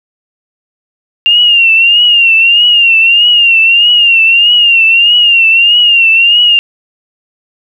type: tone with vibrato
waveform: sine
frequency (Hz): 2784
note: F7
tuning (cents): -6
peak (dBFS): -3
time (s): 1.26-6.59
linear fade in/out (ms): 0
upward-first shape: triangle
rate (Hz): 1.6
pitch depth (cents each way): 93
effects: 7-bit